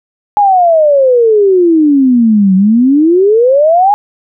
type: exponential two-way sweep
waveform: sine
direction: down then up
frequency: 843 to 185 to 843 Hz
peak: -4 dBFS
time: 0.37-3.94 s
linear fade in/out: 0 ms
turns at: 2.55 s
effects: none